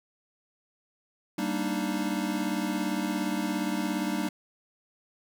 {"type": "chord", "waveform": "square", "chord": "Eb major seventh", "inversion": "first", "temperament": "equal", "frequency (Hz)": [196, 233.1, 293.7, 311.1], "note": ["G3", "Bb3", "D4", "Eb4"], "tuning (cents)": [0, 0, 0, 0], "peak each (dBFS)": [-33, -35, -34, -34], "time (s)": [1.38, 4.29], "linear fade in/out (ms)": 5, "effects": ["10-bit"]}